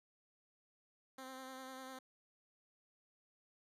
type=tone with vibrato; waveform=10% pulse; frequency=261.6 Hz; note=C4; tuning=in tune; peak=-40 dBFS; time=1.18-1.99 s; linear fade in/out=5 ms; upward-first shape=sine; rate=10 Hz; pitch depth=23 cents each way; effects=resampled to 32000 Hz